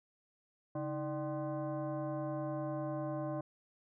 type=tone with frequency modulation; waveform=sine; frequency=140 Hz; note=C#3; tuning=18 cents sharp; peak=-35 dBFS; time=0.75-3.41 s; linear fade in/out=5 ms; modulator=455 Hz; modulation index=1.5; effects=none